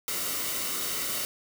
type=noise with comb filter; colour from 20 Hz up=white; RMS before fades=-31 dBFS; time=0.08-1.25 s; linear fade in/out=0 ms; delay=1.2 ms; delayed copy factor=-0.5; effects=none